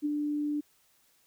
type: tone with ADSR envelope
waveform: sine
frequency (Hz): 295.3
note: D4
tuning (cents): +10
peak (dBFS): -25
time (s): 0.02-0.61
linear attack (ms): 33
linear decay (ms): 23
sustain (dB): -3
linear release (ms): 13
effects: white hiss -67 dBFS RMS until 1.26 s